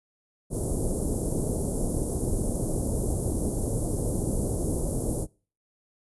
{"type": "band-stop noise", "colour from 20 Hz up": "pink", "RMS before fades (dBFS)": -27, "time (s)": [0.5, 5.27], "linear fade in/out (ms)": 50, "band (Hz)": [560, 10000], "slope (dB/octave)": 24, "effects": ["noise-tail reverb RT60 0.4 s tail -25 dB re dry", "resampled to 24000 Hz"]}